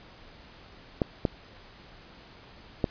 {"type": "clicks", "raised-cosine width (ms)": 2, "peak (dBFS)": -10, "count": 3, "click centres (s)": [1.018, 1.252, 2.842], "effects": ["pink hiss -51 dBFS RMS until 2.9 s", "resampled to 11025 Hz"]}